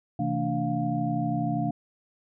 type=tone cluster; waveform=sine; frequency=130.3 / 163 / 223.7 / 291.8 / 703 Hz; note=C3 / E3 / A3 / D4 / F5; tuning=-7 / -19 / +29 / -11 / +11 cents; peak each=-31 dBFS; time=0.19-1.71 s; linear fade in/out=5 ms; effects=none